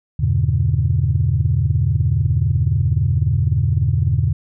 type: chord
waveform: sine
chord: E diminished seventh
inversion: none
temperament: just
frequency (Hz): 82.41 / 98.89 / 118.67 / 142.4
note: E2 / G2 / Bb2 / Db3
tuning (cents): 0 / +16 / +31 / +47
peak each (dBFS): -19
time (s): 0.19-4.33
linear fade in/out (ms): 10
effects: tanh soft clip ceiling -5 dBFS